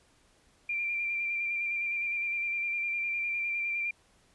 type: tone with vibrato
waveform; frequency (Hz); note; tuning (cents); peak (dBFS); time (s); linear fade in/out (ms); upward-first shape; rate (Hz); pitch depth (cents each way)
sine; 2374; D7; +18; -29; 0.69-3.91; 5; square; 9.8; 19
effects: pink hiss -65 dBFS RMS until 4.34 s + resampled to 24000 Hz